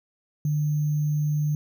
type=tone with sample-and-hold; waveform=sine; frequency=150 Hz; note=D3; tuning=37 cents sharp; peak=-21 dBFS; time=0.45-1.55 s; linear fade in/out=2 ms; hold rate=6300 Hz; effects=none